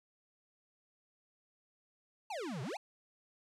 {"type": "exponential two-way sweep", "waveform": "square", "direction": "down then up", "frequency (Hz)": [926, 118.8, 926], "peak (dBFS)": -39, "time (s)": [2.3, 2.77], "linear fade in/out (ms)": 5, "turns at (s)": 2.62, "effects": ["low-pass 8000 Hz 12 dB/octave"]}